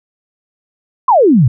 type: exponential sweep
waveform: sine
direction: down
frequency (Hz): 1100 to 108.7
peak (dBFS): -5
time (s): 1.08-1.48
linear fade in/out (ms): 5
effects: none